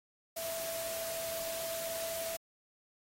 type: tone in noise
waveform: sine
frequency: 659.3 Hz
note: E5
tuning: in tune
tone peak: -38 dBFS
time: 0.36-2.37 s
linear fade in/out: 10 ms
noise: white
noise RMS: -41 dBFS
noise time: 0.36-2.37 s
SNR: 0 dB
effects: AAC 48 kbps